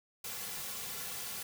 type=noise with comb filter; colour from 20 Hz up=white; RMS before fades=-41 dBFS; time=0.24-1.43 s; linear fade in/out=5 ms; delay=3.2 ms; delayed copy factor=-0.75; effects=none